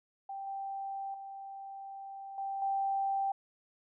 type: tone with level steps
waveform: sine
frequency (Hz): 784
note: G5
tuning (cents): 0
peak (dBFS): -38 / -36 / -42 / -34 / -29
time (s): 0.29-3.32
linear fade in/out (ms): 5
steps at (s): 0.47 / 1.14 / 2.38 / 2.62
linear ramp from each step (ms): 2
effects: none